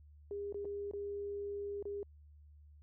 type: tone with dropouts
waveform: sine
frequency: 404.8 Hz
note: G#4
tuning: 44 cents flat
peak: -38 dBFS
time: 0.31-2.03 s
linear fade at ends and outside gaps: 1 ms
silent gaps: 0.525-0.544 / 0.647-0.653 / 0.912-0.935 / 1.826-1.854 s
effects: added 74 Hz sine -56 dBFS peak until 2.82 s